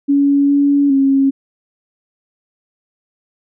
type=tone with pitch steps; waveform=sine; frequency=281.8 / 283.6 / 272.4 Hz; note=C#4 / C#4 / C#4; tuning=+29 / +40 / -30 cents; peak=-9 dBFS; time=0.08-1.31 s; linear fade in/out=20 ms; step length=410 ms; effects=none